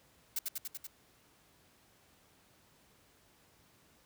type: noise with echo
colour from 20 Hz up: blue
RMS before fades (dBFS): -34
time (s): 0.36-0.39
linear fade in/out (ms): 5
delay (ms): 96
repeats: 5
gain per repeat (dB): -2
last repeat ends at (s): 0.87
effects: pink hiss -66 dBFS RMS until 4.05 s + high-pass 60 Hz 12 dB/octave